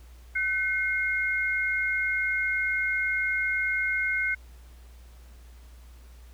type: tone pair together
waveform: sine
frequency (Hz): 1515 / 2143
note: F#6 / C7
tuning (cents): +40 / +41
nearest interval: tritone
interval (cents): 601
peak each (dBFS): -28 / -26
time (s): 0.35-4.35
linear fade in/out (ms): 10
effects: added 60 Hz sine -46 dBFS peak until 6.33 s + pink hiss -59 dBFS RMS until 6.33 s